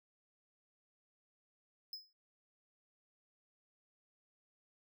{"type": "tone with exponential decay", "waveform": "square", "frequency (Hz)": 5100, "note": "D#8", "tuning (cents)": 42, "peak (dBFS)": -40, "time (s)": [1.93, 2.13], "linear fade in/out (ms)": 2, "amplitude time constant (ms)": 42, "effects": ["noise-tail reverb RT60 0.1 s tail -18 dB re dry"]}